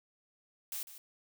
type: noise with echo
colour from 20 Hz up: blue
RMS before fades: -39 dBFS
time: 0.72-0.83 s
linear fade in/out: 2 ms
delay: 150 ms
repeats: 1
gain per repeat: -12 dB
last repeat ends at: 0.98 s
effects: none